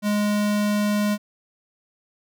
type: tone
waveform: square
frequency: 207.7 Hz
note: G#3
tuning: in tune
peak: -20 dBFS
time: 0.02-1.18 s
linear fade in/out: 50 ms
effects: none